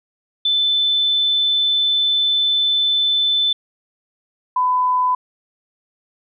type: tone pair in turn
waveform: sine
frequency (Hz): 3520 / 1003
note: A7 / B5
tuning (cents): 0 / +26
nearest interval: octave + minor seventh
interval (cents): 2174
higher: first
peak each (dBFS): -14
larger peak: neither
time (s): 0.45-3.53 / 4.56-5.15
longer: first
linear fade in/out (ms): 5
effects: none